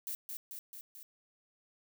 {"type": "noise with echo", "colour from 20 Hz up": "violet", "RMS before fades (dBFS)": -39, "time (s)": [0.07, 0.15], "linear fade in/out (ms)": 0, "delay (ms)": 220, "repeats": 4, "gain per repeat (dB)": -3, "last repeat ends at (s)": 1.03, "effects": []}